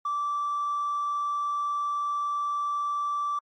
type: tone with hard clipping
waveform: sine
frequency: 1165 Hz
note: D6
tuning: 14 cents flat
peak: -26 dBFS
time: 0.05-3.39 s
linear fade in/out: 5 ms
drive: 1 dB
effects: MP3 32 kbps